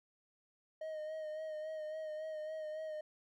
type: tone with vibrato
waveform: triangle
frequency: 622.3 Hz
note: D#5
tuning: in tune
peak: -38 dBFS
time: 0.81-3.01 s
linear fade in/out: 5 ms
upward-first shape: sine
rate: 3.6 Hz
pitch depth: 31 cents each way
effects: none